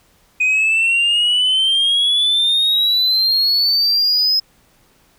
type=exponential sweep; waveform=sine; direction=up; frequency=2488 to 5130 Hz; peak=-10 dBFS; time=0.4-4.4 s; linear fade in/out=10 ms; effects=tanh soft clip ceiling -11 dBFS + pink hiss -55 dBFS RMS until 5.18 s